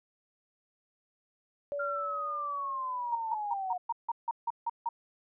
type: tone with exponential decay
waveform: sine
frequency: 573 Hz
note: D5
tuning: 43 cents flat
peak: -31 dBFS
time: 1.72-3.66 s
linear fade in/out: 0 ms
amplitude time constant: 420 ms
type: linear sweep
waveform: sine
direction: down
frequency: 1396.9 to 717 Hz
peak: -32 dBFS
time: 1.79-3.78 s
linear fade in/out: 10 ms
type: tone bursts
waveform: sine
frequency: 932.3 Hz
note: A#5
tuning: in tune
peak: -28 dBFS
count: 10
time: 3.12-4.89 s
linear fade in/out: 5 ms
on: 33 ms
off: 160 ms
effects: none